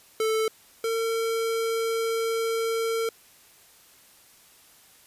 square tone pair in turn, 440 / 453.7 Hz, A4 / A#4, 0 / -47 cents, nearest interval minor second, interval 53 cents, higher second, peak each -23 / -25 dBFS, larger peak first, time 0.2-0.48 / 0.84-3.09 s, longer second, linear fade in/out 2 ms, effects white hiss -55 dBFS RMS until 5.06 s + resampled to 32000 Hz

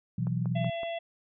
sine chord, B suspended fourth, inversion none, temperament just, 123.47 / 164.63 / 185.21 Hz, B2 / E3 / F#3, 0 / -2 / +2 cents, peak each -30 / -31 / -34 dBFS, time 0.18-0.7 s, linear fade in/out 5 ms
click train, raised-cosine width 1 ms, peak -29 dBFS, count 4, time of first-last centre 0.27-0.833 s, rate 5.33 Hz
harmonic tone, 673 Hz, E5, 36 cents sharp, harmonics 1 / 3 / 4 / 5, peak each -32 / -44 / -44 / -45 dBFS, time 0.55-0.99 s, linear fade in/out 10 ms
effects none

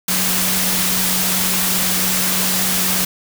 sine tone in noise, 185 Hz, F#3, in tune, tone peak -25 dBFS, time 0.08-3.05 s, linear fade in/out 5 ms, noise white, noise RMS -18 dBFS, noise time 0.08-3.05 s, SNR -10 dB, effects none

